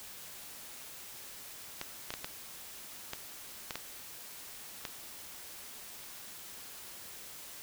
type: clicks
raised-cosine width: 0.2 ms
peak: -19 dBFS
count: 8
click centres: 1.814 / 2.105 / 2.139 / 2.245 / 3.134 / 3.708 / 3.756 / 4.852 s
effects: white hiss -48 dBFS RMS until 7.62 s